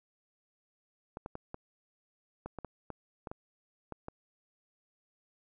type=clicks; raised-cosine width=1 ms; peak=-26 dBFS; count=12; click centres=1.171 / 1.261 / 1.354 / 1.544 / 2.46 / 2.587 / 2.647 / 2.903 / 3.272 / 3.315 / 3.923 / 4.084 s; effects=none